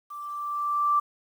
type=tone with level ramp; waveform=sine; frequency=1172 Hz; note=D6; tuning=4 cents flat; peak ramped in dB=-36 to -18 dBFS; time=0.1-1 s; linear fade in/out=10 ms; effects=9-bit